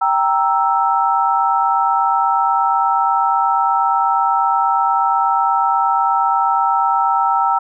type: chord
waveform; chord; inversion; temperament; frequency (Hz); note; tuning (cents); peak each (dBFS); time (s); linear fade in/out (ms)
sine; E diminished; first; equal; 784 / 932.3 / 1318.5; G5 / Bb5 / E6; 0 / 0 / 0; -17; 0.01-7.59; 10
effects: none